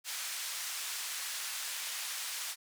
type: band-pass noise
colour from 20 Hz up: white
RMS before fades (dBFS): -39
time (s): 0.04-2.56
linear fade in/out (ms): 50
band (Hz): 1200 to 9600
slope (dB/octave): 12
effects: none